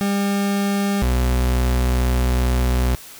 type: tone pair in turn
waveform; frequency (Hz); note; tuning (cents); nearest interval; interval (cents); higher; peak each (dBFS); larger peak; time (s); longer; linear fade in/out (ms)
40% pulse; 200 / 62.31; G3 / B1; +35 / +16; octave + minor sixth; 2019; first; -17 / -15; second; 0.01-1.02 / 1.02-2.95; second; 0
effects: white hiss -40 dBFS RMS until 3.19 s